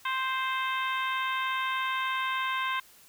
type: harmonic tone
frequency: 523.3 Hz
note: C5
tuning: in tune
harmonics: 2 / 3 / 4 / 5 / 6 / 7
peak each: -30 / -34 / -36 / -38 / -40 / -41 dBFS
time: 0.05-2.8 s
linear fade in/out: 5 ms
effects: white hiss -56 dBFS RMS until 3.08 s